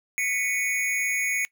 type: tone with amplitude modulation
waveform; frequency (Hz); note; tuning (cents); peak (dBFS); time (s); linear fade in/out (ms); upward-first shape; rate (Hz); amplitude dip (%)
square; 2221; C#7; +3; -20; 0.18-1.45; 0; sine; 223; 95
effects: noise-tail reverb RT60 0.1 s tail -21 dB re dry